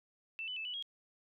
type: tone with pitch steps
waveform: sine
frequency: 2663 / 2998 / 2626 / 2963 / 3276 Hz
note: E7 / F#7 / E7 / F#7 / G#7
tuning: +17 / +22 / -7 / +2 / -24 cents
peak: -38 dBFS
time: 0.39-0.825 s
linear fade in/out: 0 ms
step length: 87 ms
effects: none